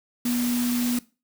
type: tone in noise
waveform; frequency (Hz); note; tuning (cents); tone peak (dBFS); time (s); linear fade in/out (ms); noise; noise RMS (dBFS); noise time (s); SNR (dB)
sine; 242.9; B3; -29; -22; 0.25-0.99; 5; white; -32; 0.25-0.99; +7
effects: noise-tail reverb RT60 0.3 s tail -19 dB re dry